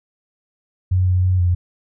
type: tone with pitch steps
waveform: sine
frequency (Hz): 92.1 / 91.2 / 92.1 / 88.6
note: F#2 / F#2 / F#2 / F2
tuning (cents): -7 / -24 / -7 / +25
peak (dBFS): -13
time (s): 0.91-1.55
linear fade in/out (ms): 10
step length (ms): 160
effects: none